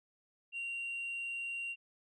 sine tone, 2761 Hz, F7, 20 cents flat, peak -35 dBFS, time 0.52-1.76 s, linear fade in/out 50 ms, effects tanh soft clip ceiling -35 dBFS

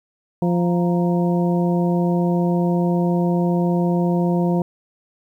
harmonic tone with a mistuned harmonic, 174.61 Hz, F3, in tune, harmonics 1 / 2 / 3 / 4 / 5, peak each -17 / -23 / -27 / -29 / -31 dBFS, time 0.42-4.62 s, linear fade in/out 2 ms, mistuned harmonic 5, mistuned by +110 cents, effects 9-bit

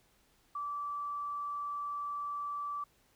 sine tone, 1160 Hz, D6, 22 cents flat, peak -35 dBFS, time 0.55-2.84 s, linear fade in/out 5 ms, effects pink hiss -69 dBFS RMS until 3.15 s

